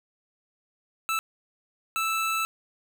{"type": "tone bursts at uneven times", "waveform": "25% pulse", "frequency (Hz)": 1318.5, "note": "E6", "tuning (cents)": 0, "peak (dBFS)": -21, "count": 2, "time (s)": [[1.09, 1.19], [1.96, 2.45]], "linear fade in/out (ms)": 0, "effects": []}